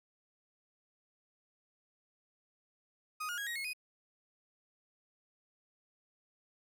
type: tone with pitch steps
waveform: 35% pulse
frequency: 1247 / 1432.4 / 1645.4 / 1890.1 / 2171 / 2494 Hz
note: D#6 / F6 / G#6 / A#6 / C#7 / D#7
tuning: +3 / +43 / -17 / +23 / -37 / +3 cents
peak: -35 dBFS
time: 3.2-3.734 s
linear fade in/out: 10 ms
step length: 89 ms
effects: none